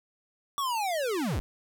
square linear sweep, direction down, 1153 to 40.83 Hz, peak -28 dBFS, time 0.58-1.4 s, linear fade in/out 0 ms, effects none

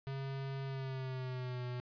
square tone with pitch glide, 135.9 to 123.9 Hz, C#3 to B2, -34 to +6 cents, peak -39 dBFS, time 0.07-1.8 s, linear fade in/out 0 ms, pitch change -160 cents, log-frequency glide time 0.65-1.65 s, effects resampled to 11025 Hz + 11-bit

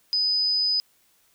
sine tone, 4997 Hz, D#8, 7 cents sharp, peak -20 dBFS, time 0.13-0.8 s, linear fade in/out 0 ms, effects white hiss -63 dBFS RMS until 1.34 s

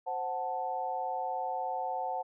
sine chord, F# diminished, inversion second, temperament equal, 523.3 / 740 / 880 Hz, C5 / F#5 / A5, 0 / 0 / 0 cents, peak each -39 / -34 / -36 dBFS, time 0.06-2.23 s, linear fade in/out 20 ms, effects none

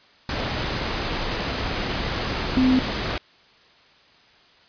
sine tone in noise, 257.4 Hz, C4, 28 cents flat, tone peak -15 dBFS, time 2.57-2.79 s, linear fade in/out 2 ms, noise pink, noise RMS -26 dBFS, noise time 0.29-3.18 s, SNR +8 dB, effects white hiss -54 dBFS RMS until 4.68 s + resampled to 11025 Hz

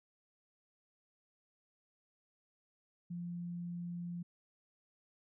sine tone, 173.7 Hz, F3, 9 cents flat, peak -39 dBFS, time 3.1-4.23 s, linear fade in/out 10 ms, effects none

